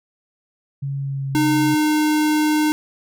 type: tone with pitch glide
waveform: sine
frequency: 138.59 to 136.05 Hz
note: C#3 to C#3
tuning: 0 to -32 cents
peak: -22 dBFS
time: 0.82-1.75 s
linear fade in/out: 10 ms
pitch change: -32 cents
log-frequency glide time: 0.98-1.32 s
type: tone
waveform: square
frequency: 304.8 Hz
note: D#4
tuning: 36 cents flat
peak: -16 dBFS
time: 1.35-2.72 s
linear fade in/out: 0 ms
effects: none